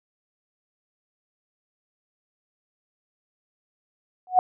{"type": "tone with exponential growth", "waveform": "sine", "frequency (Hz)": 736, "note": "F#5", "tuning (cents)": -9, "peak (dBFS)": -9, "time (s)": [4.27, 4.39], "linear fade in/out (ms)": 1, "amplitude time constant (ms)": 25, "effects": []}